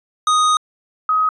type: tone pair in turn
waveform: square / sine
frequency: 1244.5 / 1263.3 Hz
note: D#6 / D#6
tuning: 0 / +26 cents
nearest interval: unison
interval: 26 cents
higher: second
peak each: -13 dBFS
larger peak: neither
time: 0.27-0.57 / 1.09-1.29 s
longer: first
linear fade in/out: 2 ms
effects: resampled to 22050 Hz